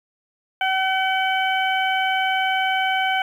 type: harmonic tone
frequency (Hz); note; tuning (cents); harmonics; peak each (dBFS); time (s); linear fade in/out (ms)
760; F#5; +46; 1 / 2 / 3 / 4; -21 / -24 / -26 / -27; 0.61-3.22; 2
effects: 8-bit

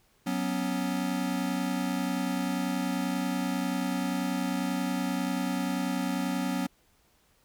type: chord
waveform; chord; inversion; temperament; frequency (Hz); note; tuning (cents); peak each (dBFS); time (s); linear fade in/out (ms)
square; F# suspended fourth; none; equal; 185 / 246.9 / 277.2; F#3 / B3 / C#4; 0 / 0 / 0; -33; 0.26-6.67; 10
effects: pink hiss -66 dBFS RMS until 7.44 s

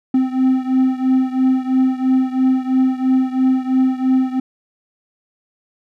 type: beating tone pair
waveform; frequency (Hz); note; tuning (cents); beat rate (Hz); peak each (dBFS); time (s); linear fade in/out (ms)
triangle; 258.9 / 261.9; C4 / C4; -18 / +2; 3; -13 / -16; 0.14-4.4; 5
effects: none

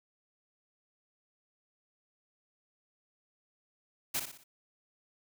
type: noise with echo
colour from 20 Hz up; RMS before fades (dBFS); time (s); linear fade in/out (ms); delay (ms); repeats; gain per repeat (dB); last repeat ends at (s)
white; -32; 4.14-4.2; 10; 60; 4; -7; 4.44
effects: none

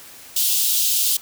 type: high-pass noise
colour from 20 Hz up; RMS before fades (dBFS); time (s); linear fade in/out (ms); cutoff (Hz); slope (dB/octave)
white; -19; 0.36-1.17; 5; 2900; 48
effects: white hiss -42 dBFS RMS until 1.21 s

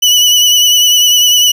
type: tone with vibrato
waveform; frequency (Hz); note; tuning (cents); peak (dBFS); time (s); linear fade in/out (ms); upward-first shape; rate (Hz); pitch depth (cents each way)
30% pulse; 2960; F#7; 0; -3; 0.02-1.52; 10; sine; 10; 30
effects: none

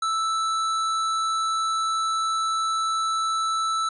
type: tone with hard clipping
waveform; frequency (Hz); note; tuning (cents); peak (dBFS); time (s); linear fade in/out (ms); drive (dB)
triangle; 1318.5; E6; 0; -24; 0.02-3.89; 5; 17
effects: resampled to 24000 Hz

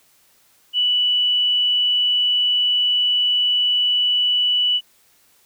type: tone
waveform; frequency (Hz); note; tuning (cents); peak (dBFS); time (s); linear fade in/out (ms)
sine; 2960; F#7; 0; -15; 0.73-4.81; 50
effects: white hiss -57 dBFS RMS until 5.45 s

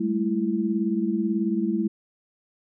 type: tone cluster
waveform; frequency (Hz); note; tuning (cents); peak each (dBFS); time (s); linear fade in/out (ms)
sine; 199.7 / 218 / 332.5; G3 / A3 / E4; +32 / -16 / +15; -26; 0-1.88; 10
effects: none

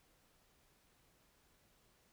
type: silence
effects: pink hiss -72 dBFS RMS until 2.12 s

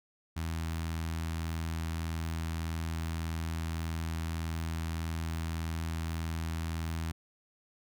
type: tone with notch filter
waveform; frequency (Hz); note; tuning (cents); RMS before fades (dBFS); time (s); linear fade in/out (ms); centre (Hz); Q
sawtooth; 81.7; E2; -15; -35; 0.36-7.12; 10; 490; 0.93
effects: none

